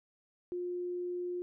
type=tone; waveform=sine; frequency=355.6 Hz; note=F4; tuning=31 cents sharp; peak=-34 dBFS; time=0.52-1.42 s; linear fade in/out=0 ms; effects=none